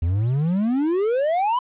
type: exponential sweep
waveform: triangle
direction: up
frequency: 79.7 to 1026 Hz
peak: -16 dBFS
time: 0.02-1.59 s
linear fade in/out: 5 ms
effects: resampled to 8000 Hz + 9-bit